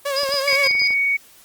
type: tone with vibrato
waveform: sawtooth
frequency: 554.4 Hz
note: C#5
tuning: in tune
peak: -17 dBFS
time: 0.05-0.68 s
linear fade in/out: 10 ms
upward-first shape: triangle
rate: 7.7 Hz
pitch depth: 71 cents each way
type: tone with tremolo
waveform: sine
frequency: 4950 Hz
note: D#8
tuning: 10 cents flat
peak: -19 dBFS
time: 0.16-0.94 s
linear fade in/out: 5 ms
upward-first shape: square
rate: 6.3 Hz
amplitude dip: 80%
type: clicks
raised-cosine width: 1 ms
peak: -23 dBFS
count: 9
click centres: 0.233 / 0.291 / 0.341 / 0.528 / 0.666 / 0.71 / 0.752 / 0.817 / 0.907 s
type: tone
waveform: sine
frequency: 2236 Hz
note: C#7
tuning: 14 cents sharp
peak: -16 dBFS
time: 0.47-1.17 s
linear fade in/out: 10 ms
effects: white hiss -49 dBFS RMS until 1.44 s + Opus 24 kbps